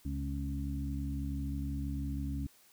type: harmonic tone with a mistuned harmonic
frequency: 69.3 Hz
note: C#2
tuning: in tune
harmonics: 1 / 2 / 3 / 4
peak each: -36 / -40 / -44 / -40 dBFS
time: 0.05-2.47 s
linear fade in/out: 5 ms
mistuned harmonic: 3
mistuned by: +27 cents
effects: white hiss -63 dBFS RMS until 2.72 s